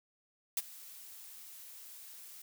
blue noise with ADSR envelope, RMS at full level -30 dBFS, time 0.57-2.42 s, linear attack 4 ms, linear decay 36 ms, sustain -21 dB, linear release 4 ms, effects none

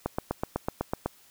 click train, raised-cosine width 1 ms, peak -13 dBFS, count 9, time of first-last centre 0.06-1.06 s, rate 8 Hz, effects white hiss -58 dBFS RMS until 1.3 s

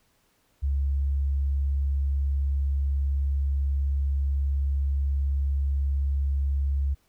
sine tone, 69.3 Hz, C#2, in tune, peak -22 dBFS, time 0.62-6.95 s, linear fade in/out 20 ms, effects pink hiss -67 dBFS RMS until 7.08 s

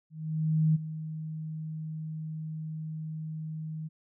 sine tone with ADSR envelope, 157.1 Hz, D#3, 17 cents sharp, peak -20 dBFS, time 0.1-3.89 s, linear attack 650 ms, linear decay 19 ms, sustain -14 dB, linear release 24 ms, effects none

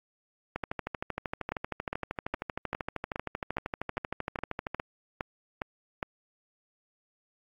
two click trains, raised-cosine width 0.5 ms, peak -17 / -16 dBFS, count 55 / 12, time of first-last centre 0.56-4.746 / 1.52-6.028 s, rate 12.9 / 2.44 Hz, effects AAC 48 kbps

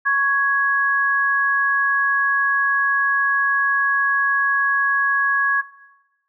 sine tone pair together, 1111.3 / 1665 Hz, C#6 / G#6, +4 / +4 cents, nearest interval perfect fifth, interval 700 cents, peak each -20 / -16 dBFS, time 0.05-5.62 s, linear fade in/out 20 ms, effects noise-tail reverb RT60 1.0 s tail -17 dB re dry

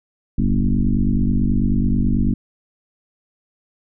sine tone with frequency modulation, 115.9 Hz, A#2, 10 cents flat, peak -14 dBFS, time 0.38-2.34 s, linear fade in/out 5 ms, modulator 49.2 Hz, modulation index 3.1, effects none

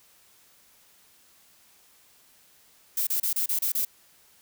violet noise bursts, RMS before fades -26 dBFS, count 7, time 2.97-3.85 s, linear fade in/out 5 ms, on 100 ms, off 30 ms, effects white hiss -59 dBFS RMS until 4.41 s

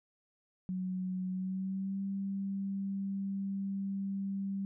sine tone with pitch glide, 185 to 196 Hz, F#3 to G3, 0 to 0 cents, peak -33 dBFS, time 0.69-4.65 s, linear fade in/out 0 ms, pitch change +100 cents, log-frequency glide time 1.3-2.01 s, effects none

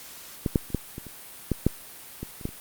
clicks, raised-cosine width 3 ms, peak -11 / -7 / -29 / -11 / -22 / -28 / -10 / -6 / -20 / -29 / -15 / -29 dBFS, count 12, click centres 0.462 / 0.558 / 0.703 / 0.747 / 0.981 / 1.067 / 1.517 / 1.666 / 2.23 / 2.412 / 2.454 / 2.49 s, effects white hiss -44 dBFS RMS until 2.6 s + Opus 48 kbps

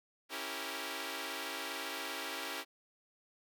5% pulse chord, C# diminished seventh, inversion none, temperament equal, 277.2 / 329.6 / 392 / 466.2 Hz, C#4 / E4 / G4 / Bb4, 0 / 0 / 0 / 0 cents, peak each -33 dBFS, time 0.29-2.65 s, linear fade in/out 50 ms, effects none

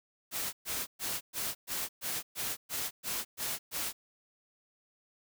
white noise bursts, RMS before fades -35 dBFS, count 11, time 0.31-3.93 s, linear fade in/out 50 ms, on 220 ms, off 120 ms, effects none

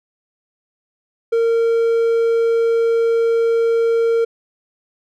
triangle tone, 460 Hz, A#4, 23 cents flat, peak -11 dBFS, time 1.32-4.25 s, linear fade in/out 10 ms, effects none

